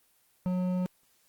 sine tone with hard clipping, 182 Hz, F#3, 28 cents flat, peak -28 dBFS, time 0.46-0.86 s, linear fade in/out 0 ms, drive 10 dB, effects white hiss -67 dBFS RMS until 1.28 s + Opus 24 kbps

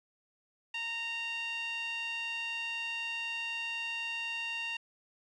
sawtooth tone with band-pass filter, 924 Hz, A#5, 16 cents flat, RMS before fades -37 dBFS, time 0.74-4.77 s, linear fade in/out 5 ms, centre 2700 Hz, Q 4.3, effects resampled to 22050 Hz + 10-bit

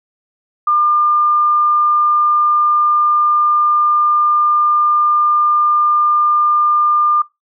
sine tone, 1200 Hz, D6, 37 cents sharp, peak -10 dBFS, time 0.67-7.22 s, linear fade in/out 5 ms, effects noise-tail reverb RT60 0.2 s tail -21 dB re dry

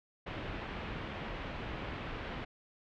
pink low-pass noise, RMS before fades -41 dBFS, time 0.26-2.45 s, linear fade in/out 10 ms, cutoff 3100 Hz, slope 24 dB/octave, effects none

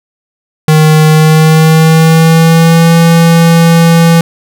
square tone with pitch glide, 155.56 to 166.73 Hz, D#3 to E3, 0 to +20 cents, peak -3 dBFS, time 0.68-4.21 s, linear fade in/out 2 ms, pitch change +120 cents, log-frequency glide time 1.09-2.95 s, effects none

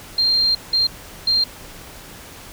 sine tone bursts at uneven times, 4186 Hz, C8, in tune, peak -14 dBFS, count 3, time 0.18-0.55 / 0.73-0.87 / 1.27-1.44 s, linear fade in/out 5 ms, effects pink hiss -39 dBFS RMS until 2.52 s

